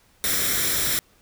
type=noise with comb filter; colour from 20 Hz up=white; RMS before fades=-23 dBFS; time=0.24-0.99 s; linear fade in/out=0 ms; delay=0.54 ms; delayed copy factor=+0.6; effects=pink hiss -59 dBFS RMS until 1.21 s